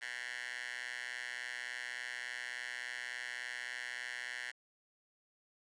10% pulse tone with high-pass filter, 123.47 Hz, B2, in tune, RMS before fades -43 dBFS, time 0.01-4.52 s, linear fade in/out 20 ms, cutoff 1800 Hz, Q 3.4, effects resampled to 22050 Hz + 11-bit

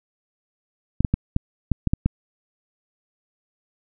clicks, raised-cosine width 5 ms, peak -6 dBFS, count 8, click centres 1.006 / 1.048 / 1.14 / 1.364 / 1.717 / 1.873 / 1.935 / 2.06 s, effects none

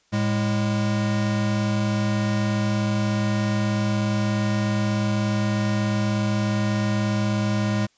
square tone pair together, 108.9 / 205.6 Hz, A2 / G#3, -17 / -17 cents, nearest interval major seventh, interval 1100 cents, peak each -24 / -24 dBFS, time 0.12-7.87 s, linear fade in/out 20 ms, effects white hiss -63 dBFS RMS until 7.97 s + resampled to 16000 Hz

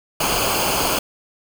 pink noise with comb filter, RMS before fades -20 dBFS, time 0.2-0.99 s, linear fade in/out 5 ms, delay 0.53 ms, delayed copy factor -0.7, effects none

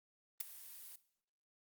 blue noise with ADSR envelope, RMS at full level -35 dBFS, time 0.4-0.96 s, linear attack 7 ms, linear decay 10 ms, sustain -18 dB, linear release 5 ms, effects noise-tail reverb RT60 0.6 s tail -17 dB re dry + Opus 32 kbps

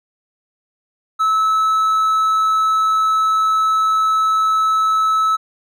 triangle tone, 1301 Hz, E6, 23 cents flat, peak -11 dBFS, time 1.19-5.37 s, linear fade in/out 20 ms, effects none

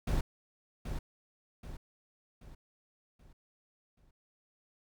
brown noise with echo, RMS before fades -30 dBFS, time 0.07-0.21 s, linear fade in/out 5 ms, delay 780 ms, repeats 5, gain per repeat -7 dB, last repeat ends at 4.11 s, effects none

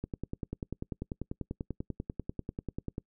click train, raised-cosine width 3 ms, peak -22 dBFS, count 31, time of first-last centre 0.04-2.981 s, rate 10.2 Hz, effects noise-tail reverb RT60 0.1 s tail -25 dB re dry

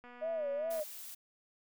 click train, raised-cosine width 0.5 ms, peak -39 dBFS, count 186, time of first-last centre 0.04-0.798 s, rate 244 Hz
sine tone with vibrato, 610 Hz, D#5, 34 cents flat, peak -33 dBFS, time 0.21-0.84 s, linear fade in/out 20 ms, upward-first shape sine, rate 2.5 Hz, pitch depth 150 cents each way
blue noise, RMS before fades -47 dBFS, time 0.7-1.15 s, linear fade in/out 10 ms
effects none

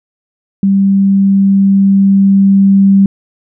sine tone with level ramp, 196 Hz, G3, in tune, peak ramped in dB -6 to -3 dBFS, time 0.63-3.06 s, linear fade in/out 2 ms, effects none

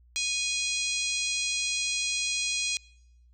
harmonic tone with a mistuned harmonic, 826 Hz, G#5, 10 cents flat, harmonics 3 / 4 / 5 / 6 / 7 / 8 / 9 / 10, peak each -32 / -35 / -33 / -39 / -36 / -35 / -40 / -39 dBFS, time 0.16-2.77 s, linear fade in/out 0 ms, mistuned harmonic 10, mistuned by -19 cents, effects noise-tail reverb RT60 0.9 s tail -26 dB re dry + added 60 Hz sine -55 dBFS peak until 3.33 s

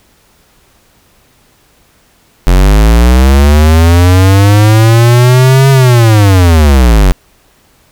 square linear two-way sweep, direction up then down, 43.41 to 136.8 to 43.41 Hz, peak -3 dBFS, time 2.47-7.12 s, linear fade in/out 0 ms, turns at 5.7 s, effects pink hiss -48 dBFS RMS until 7.91 s

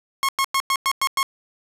sawtooth tone bursts, 1085 Hz, C#6, 37 cents flat, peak -14 dBFS, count 7, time 0.23-1.229 s, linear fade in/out 0 ms, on 57 ms, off 100 ms, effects resampled to 32000 Hz + 9-bit

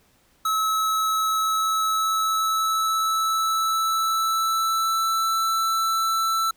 square tone with pitch glide, 1295 to 1328.3 Hz, E6 to E6, -31 to +13 cents, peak -21 dBFS, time 0.45-6.51 s, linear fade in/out 5 ms, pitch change +44 cents, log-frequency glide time 1.27-5.41 s, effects pink hiss -61 dBFS RMS until 6.56 s

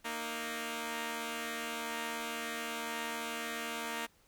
5% pulse tone pair together, 231.8 / 309.4 Hz, A#3 / D#4, -10 / -10 cents, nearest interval perfect fourth, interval 500 cents, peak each -27 / -30 dBFS, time 0.04-4.07 s, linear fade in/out 20 ms, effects pink hiss -67 dBFS RMS until 4.27 s

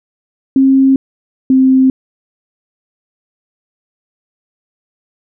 sine tone pair in turn, 267.9 / 262.1 Hz, C4 / C4, +41 / +3 cents, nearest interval unison, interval 38 cents, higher first, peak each -5 dBFS, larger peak neither, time 0.56-0.96 / 1.5-1.9 s, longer neither, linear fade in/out 2 ms, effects none

